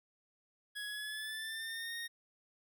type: tone with pitch glide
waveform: 25% pulse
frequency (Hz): 1673 to 1856.3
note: G#6 to A#6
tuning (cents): +12 to -8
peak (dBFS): -36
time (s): 0.75-2.08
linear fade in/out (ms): 20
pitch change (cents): +180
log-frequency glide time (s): 0.86-1.96
effects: none